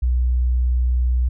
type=tone; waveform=sine; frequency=61.74 Hz; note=B1; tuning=in tune; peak=-15 dBFS; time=0.02-1.29 s; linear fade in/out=10 ms; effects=none